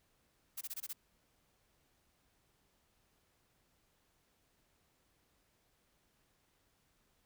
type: noise bursts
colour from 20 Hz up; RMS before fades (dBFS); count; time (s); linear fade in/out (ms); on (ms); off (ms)
blue; -42; 6; 0.57-0.932; 10; 42; 22
effects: pink hiss -75 dBFS RMS until 7.25 s